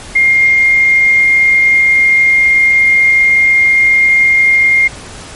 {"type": "tone", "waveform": "sine", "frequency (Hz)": 2122, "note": "C7", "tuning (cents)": 24, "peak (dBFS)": -5, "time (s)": [0.15, 4.88], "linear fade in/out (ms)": 10, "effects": ["pink hiss -30 dBFS RMS until 5.35 s", "MP3 48 kbps"]}